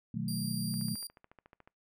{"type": "chord", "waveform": "sine", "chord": "B dominant seventh", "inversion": "none", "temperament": "equal", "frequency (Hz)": [123.47, 155.56, 185, 220], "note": ["B2", "D#3", "F#3", "A3"], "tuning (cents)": [0, 0, 0, 0], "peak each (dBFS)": [-39, -39, -37, -37], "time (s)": [0.14, 0.95], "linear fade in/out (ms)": 5}
{"type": "tone", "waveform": "20% pulse", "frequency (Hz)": 4753, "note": "D8", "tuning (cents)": 20, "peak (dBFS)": -33, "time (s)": [0.28, 1.07], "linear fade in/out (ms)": 2}
{"type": "click train", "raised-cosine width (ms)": 0.5, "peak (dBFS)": -39, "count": 14, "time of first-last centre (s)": [0.74, 1.675], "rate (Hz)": 13.9}
{"effects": ["noise-tail reverb RT60 0.2 s tail -25 dB re dry"]}